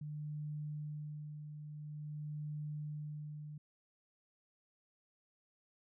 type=tone with tremolo; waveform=sine; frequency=150 Hz; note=D3; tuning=37 cents sharp; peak=-39 dBFS; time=0.01-3.58 s; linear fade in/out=5 ms; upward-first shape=sine; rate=0.48 Hz; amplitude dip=50%; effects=none